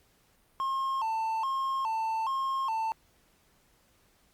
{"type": "tone with vibrato", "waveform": "triangle", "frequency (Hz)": 977, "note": "B5", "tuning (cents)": -19, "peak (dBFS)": -26, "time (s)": [0.6, 2.92], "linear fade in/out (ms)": 0, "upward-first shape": "square", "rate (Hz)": 1.2, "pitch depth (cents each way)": 160, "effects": ["pink hiss -66 dBFS RMS until 4.33 s", "Opus 48 kbps"]}